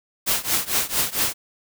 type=noise with tremolo; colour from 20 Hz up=white; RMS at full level=-19 dBFS; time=0.26-1.34 s; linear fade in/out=20 ms; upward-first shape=triangle; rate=4.4 Hz; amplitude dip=95%; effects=none